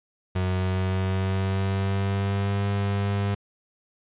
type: tone with pitch glide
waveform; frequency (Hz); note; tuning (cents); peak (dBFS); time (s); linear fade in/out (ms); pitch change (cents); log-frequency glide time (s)
35% pulse; 92.4 to 100.18; F#2 to G2; -2 to +38; -21; 0.35-3.35; 10; +140; 0.47-2.64
effects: resampled to 8000 Hz + 10-bit